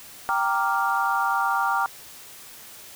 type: chord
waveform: sine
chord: G minor seventh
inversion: none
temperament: equal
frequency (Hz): 784 / 932.3 / 1174.7 / 1396.9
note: G5 / Bb5 / D6 / F6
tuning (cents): 0 / 0 / 0 / 0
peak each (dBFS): -26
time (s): 0.29-1.86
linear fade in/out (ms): 0
effects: white hiss -44 dBFS RMS until 2.95 s